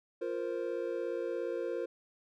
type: chord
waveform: triangle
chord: F suspended fourth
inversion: none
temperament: equal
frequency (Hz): 349.2 / 466.2 / 523.3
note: F4 / Bb4 / C5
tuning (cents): 0 / 0 / 0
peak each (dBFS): -36 / -35 / -36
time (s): 0.21-1.86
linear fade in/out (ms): 10
effects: none